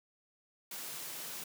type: high-pass noise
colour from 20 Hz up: white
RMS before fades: -43 dBFS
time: 0.71-1.44 s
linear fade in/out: 5 ms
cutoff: 120 Hz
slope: 96 dB/octave
effects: none